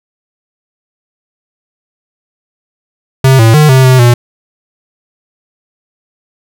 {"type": "tone with pitch steps", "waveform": "square", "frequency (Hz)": [132.7, 112.8, 151.9, 131.3, 129.1, 120.7], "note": ["C3", "A2", "D#3", "C3", "C3", "B2"], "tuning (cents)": [25, 44, -41, 6, -23, -39], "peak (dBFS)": -3, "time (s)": [3.24, 4.14], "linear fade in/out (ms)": 5, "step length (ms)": 150, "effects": []}